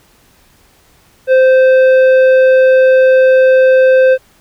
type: tone with tanh clipping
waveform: triangle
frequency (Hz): 520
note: C5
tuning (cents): -11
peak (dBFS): -6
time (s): 1.27-4.18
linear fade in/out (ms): 50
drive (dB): 13
effects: pink hiss -49 dBFS RMS until 4.4 s